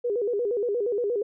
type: tone with vibrato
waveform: sine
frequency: 443.5 Hz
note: A4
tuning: 14 cents sharp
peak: -23 dBFS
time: 0.04-1.23 s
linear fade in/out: 10 ms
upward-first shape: square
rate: 8.5 Hz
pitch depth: 150 cents each way
effects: none